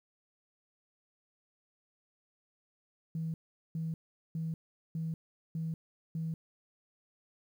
sine tone bursts, 161.8 Hz, E3, 32 cents flat, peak -32 dBFS, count 6, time 3.15-6.34 s, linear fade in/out 2 ms, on 190 ms, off 410 ms, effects tanh soft clip ceiling -28 dBFS + 11-bit

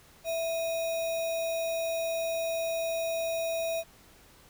sine tone with sample-and-hold, 659.3 Hz, E5, in tune, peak -28 dBFS, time 0.24-3.84 s, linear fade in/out 50 ms, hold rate 3150 Hz, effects pink hiss -57 dBFS RMS until 4.49 s

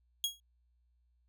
sawtooth tone with exponential decay, 3300 Hz, G#7, 12 cents flat, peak -24 dBFS, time 0.24-0.4 s, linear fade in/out 1 ms, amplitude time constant 33 ms, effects added 60 Hz sine -69 dBFS peak until 1.28 s

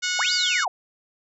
harmonic tone, 731 Hz, F#5, 21 cents flat, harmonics 2 / 3 / 4 / 5 / 6 / 7 / 8 / 9 / 10, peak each -28 / -30 / -31 / -32 / -33 / -33 / -34 / -35 / -35 dBFS, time 0.02-0.65 s, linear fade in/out 20 ms
sine linear two-way sweep, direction up then down, 659.3 to 5000 to 659.3 Hz, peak -22 dBFS, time 0.19-0.68 s, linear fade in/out 2 ms, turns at 0.33 s
effects none

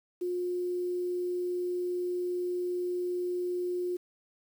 sine tone with quantisation, 357.5 Hz, F4, 41 cents sharp, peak -29 dBFS, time 0.21-3.97 s, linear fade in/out 10 ms, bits 9, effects none

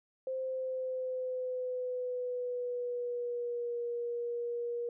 sine tone with pitch glide, 522 to 475.9 Hz, C5 to A#4, -4 to +36 cents, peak -33 dBFS, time 0.27-4.89 s, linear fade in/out 2 ms, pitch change -160 cents, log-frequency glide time 0.41-3.78 s, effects none

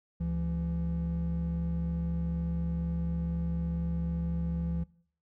triangle tone pair together, 70.9 / 168.63 Hz, C#2 / E3, +40 / +40 cents, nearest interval octave + minor third, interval 1500 cents, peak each -31 / -28 dBFS, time 0.2-4.84 s, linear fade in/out 10 ms, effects noise-tail reverb RT60 0.6 s tail -23 dB re dry + tanh soft clip ceiling -22 dBFS

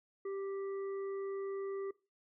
harmonic tone, 392 Hz, G4, in tune, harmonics 1 / 3 / 5, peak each -37 / -51 / -58 dBFS, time 0.25-1.91 s, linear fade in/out 5 ms, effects noise-tail reverb RT60 0.3 s tail -21 dB re dry

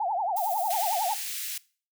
sine tone with vibrato, 784 Hz, G5, in tune, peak -25 dBFS, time 0-1.14 s, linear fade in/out 5 ms, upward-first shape triangle, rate 11 Hz, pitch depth 270 cents each way
violet noise with tremolo, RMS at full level -35 dBFS, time 0.36-0.96 s, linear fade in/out 10 ms, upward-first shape square, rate 14 Hz, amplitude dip 25%
white high-pass noise, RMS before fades -34 dBFS, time 0.7-1.58 s, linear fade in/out 5 ms, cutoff 1900 Hz, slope 24 dB/octave
effects noise-tail reverb RT60 0.4 s tail -21 dB re dry

